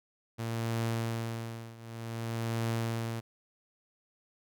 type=tone with tremolo; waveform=sawtooth; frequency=114.7 Hz; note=A#2; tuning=28 cents flat; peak=-25 dBFS; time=0.38-3.21 s; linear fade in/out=20 ms; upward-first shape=triangle; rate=0.54 Hz; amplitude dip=90%; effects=none